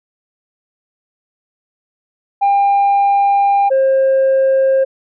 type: tone pair in turn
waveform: sine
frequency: 800 / 533.9 Hz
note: G5 / C5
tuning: +35 / +35 cents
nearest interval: perfect fifth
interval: 700 cents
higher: first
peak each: -7 dBFS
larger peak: neither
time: 2.41-3.7 / 3.7-4.85 s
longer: first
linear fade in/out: 20 ms
effects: tanh soft clip ceiling -8 dBFS